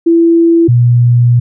sine tone pair in turn, 334.5 / 120.75 Hz, E4 / B2, +25 / -39 cents, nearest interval octave + tritone, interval 1764 cents, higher first, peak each -4 dBFS, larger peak neither, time 0.06-0.68 / 0.68-1.4 s, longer second, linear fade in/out 10 ms, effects none

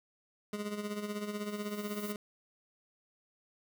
25% pulse tone with tremolo, 207.7 Hz, G#3, in tune, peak -30 dBFS, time 0.53-2.16 s, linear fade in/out 2 ms, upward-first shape sine, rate 16 Hz, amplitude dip 60%
violet noise with exponential growth, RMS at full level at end -44 dBFS, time 0.55-2.12 s, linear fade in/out 0 ms, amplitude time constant 340 ms
effects none

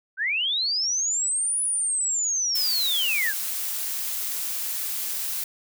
sine linear two-way sweep, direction up then down, 1480 to 9956 to 1502 Hz, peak -22 dBFS, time 0.17-3.34 s, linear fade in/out 50 ms, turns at 1.62 s
blue noise, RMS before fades -29 dBFS, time 2.55-5.44 s, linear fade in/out 5 ms
effects none

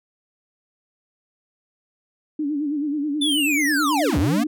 sine tone with vibrato, 293.7 Hz, D4, in tune, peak -21 dBFS, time 2.39-4.47 s, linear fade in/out 5 ms, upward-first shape sine, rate 9.3 Hz, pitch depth 89 cents each way
square linear two-way sweep, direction down then up, 3554 to 65.41 to 250 Hz, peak -20 dBFS, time 3.21-4.44 s, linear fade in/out 10 ms, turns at 4.18 s
effects none

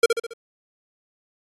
square tone with echo, 463 Hz, A#4, 12 cents flat, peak -11 dBFS, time 0.03-0.06 s, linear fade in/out 5 ms, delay 69 ms, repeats 4, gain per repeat -6 dB, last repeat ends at 0.336 s, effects AAC 32 kbps

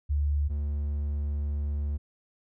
sine / triangle tone pair in turn, 72.7 / 72.7 Hz, D2 / D2, -17 / -17 cents, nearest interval unison, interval 0 cents, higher neither, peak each -23 / -25 dBFS, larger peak first, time 0.09-0.49 / 0.49-1.98 s, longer second, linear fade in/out 20 ms, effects none

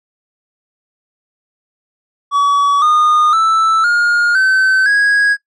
triangle tone with pitch steps, 1136 / 1224.6 / 1320.1 / 1423 / 1534 / 1653.6 Hz, C#6 / D#6 / E6 / F6 / G6 / G#6, +42 / -28 / +2 / +32 / -38 / -8 cents, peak -7 dBFS, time 2.31-5.37 s, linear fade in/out 50 ms, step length 510 ms, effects noise-tail reverb RT60 0.1 s tail -17 dB re dry + resampled to 24000 Hz

